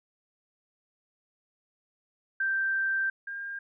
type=tone pair in turn; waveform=sine; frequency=1568 / 1605.6 Hz; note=G6 / G6; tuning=0 / +41 cents; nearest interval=unison; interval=41 cents; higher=second; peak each=-25 / -34 dBFS; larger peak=first; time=2.4-3.1 / 3.27-3.59 s; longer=first; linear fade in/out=5 ms; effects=none